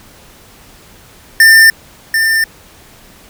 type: tone with echo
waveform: square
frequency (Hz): 1795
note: A6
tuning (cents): +34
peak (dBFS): -3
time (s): 1.4-1.7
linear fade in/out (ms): 2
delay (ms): 740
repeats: 1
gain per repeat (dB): -7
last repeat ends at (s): 2.44
effects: pink hiss -41 dBFS RMS until 3.29 s